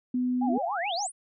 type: tone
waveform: sine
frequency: 250 Hz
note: B3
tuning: 21 cents sharp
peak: -24 dBFS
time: 0.14-0.58 s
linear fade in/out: 5 ms
type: tone with vibrato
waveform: sine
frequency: 748 Hz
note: F#5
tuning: 19 cents sharp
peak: -29 dBFS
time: 0.41-1.07 s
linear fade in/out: 10 ms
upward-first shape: sine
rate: 7 Hz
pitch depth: 190 cents each way
type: exponential sweep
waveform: sine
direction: up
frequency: 220.2 to 10360 Hz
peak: -31 dBFS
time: 0.44-1.12 s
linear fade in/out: 50 ms
effects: none

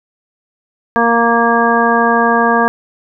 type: harmonic tone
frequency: 233.1 Hz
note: A#3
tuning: in tune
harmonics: 1 / 2 / 3 / 4 / 5 / 7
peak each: -16 / -16 / -16 / -16 / -16 / -16 dBFS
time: 0.96-2.68 s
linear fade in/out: 0 ms
effects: none

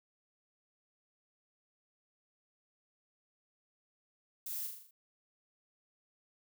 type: noise with echo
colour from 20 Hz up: violet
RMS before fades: -41 dBFS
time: 4.46-4.67 s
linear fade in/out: 5 ms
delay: 40 ms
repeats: 6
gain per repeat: -4 dB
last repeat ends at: 4.91 s
effects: none

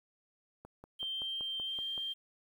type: click train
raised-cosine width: 1 ms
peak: -35 dBFS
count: 8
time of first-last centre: 0.65-1.978 s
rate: 5.27 Hz
type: tone with pitch glide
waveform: sine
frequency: 3151 to 3175 Hz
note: G7 to G7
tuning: +8 to +21 cents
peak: -35 dBFS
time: 0.99-2.14 s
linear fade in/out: 20 ms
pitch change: +13 cents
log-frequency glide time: 1.65-1.82 s
effects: 10-bit

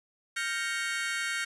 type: chord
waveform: 35% pulse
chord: G half-diminished seventh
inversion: third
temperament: equal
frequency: 1396.9 / 1568 / 1864.7 / 2217 Hz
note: F6 / G6 / Bb6 / Db7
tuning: 0 / 0 / 0 / 0 cents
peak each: -34 dBFS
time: 0.36-1.45 s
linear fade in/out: 10 ms
effects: resampled to 24000 Hz + 9-bit

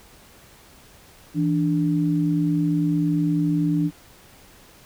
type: tone pair together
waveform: sine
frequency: 164.72 / 293.7 Hz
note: E3 / D4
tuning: -1 / 0 cents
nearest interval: minor seventh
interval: 1001 cents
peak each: -21 dBFS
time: 1.34-3.91 s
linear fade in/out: 50 ms
effects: pink hiss -50 dBFS RMS until 4.85 s

